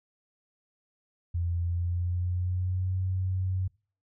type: tone with pitch glide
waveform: sine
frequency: 86 to 93.24 Hz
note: F2 to F#2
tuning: -26 to +14 cents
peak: -26 dBFS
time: 1.34-3.68 s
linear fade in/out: 10 ms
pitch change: +140 cents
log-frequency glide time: 1.63-2.97 s
effects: noise-tail reverb RT60 0.4 s tail -25 dB re dry